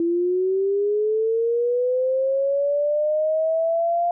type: linear sweep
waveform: sine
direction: up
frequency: 333.9 to 698.5 Hz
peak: -18 dBFS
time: 0-4.11 s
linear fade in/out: 2 ms
effects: none